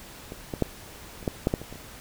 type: clicks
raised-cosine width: 2 ms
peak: -22 / -17 / -8 / -28 / -11 / -8 / -10 / -26 / -27 / -30 dBFS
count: 10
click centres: 0.321 / 0.538 / 0.623 / 1.228 / 1.278 / 1.471 / 1.539 / 1.616 / 1.726 / 1.757 s
effects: pink hiss -45 dBFS RMS until 2 s